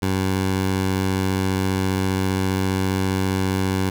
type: tone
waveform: 15% pulse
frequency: 94.9 Hz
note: F#2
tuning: 44 cents sharp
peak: -13 dBFS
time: 0.02-3.9 s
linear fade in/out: 5 ms
effects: none